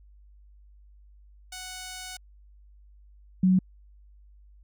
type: tone pair in turn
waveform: 5% pulse / sine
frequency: 740 / 185.7 Hz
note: F#5 / F#3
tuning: 0 / +7 cents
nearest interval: 2 octaves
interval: 2393 cents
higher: first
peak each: -26 / -17 dBFS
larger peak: second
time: 1.52-2.17 / 3.43-3.59 s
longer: first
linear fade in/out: 5 ms
effects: added 50 Hz sine -51 dBFS peak until 4.63 s